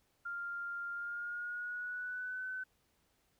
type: tone with pitch glide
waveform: sine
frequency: 1396.9 to 1514.6 Hz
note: F6 to F#6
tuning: 0 to +40 cents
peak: -38 dBFS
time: 0.25-2.64 s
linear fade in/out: 10 ms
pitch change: +140 cents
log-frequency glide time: 0.92-2.46 s
effects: pink hiss -75 dBFS RMS until 3.39 s